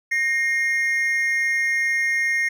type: tone pair together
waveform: triangle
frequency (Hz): 1853.5 / 2131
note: A#6 / C7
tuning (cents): -10 / +31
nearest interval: major second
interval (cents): 241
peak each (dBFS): -20 / -20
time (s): 0.11-2.49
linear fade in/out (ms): 10
effects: none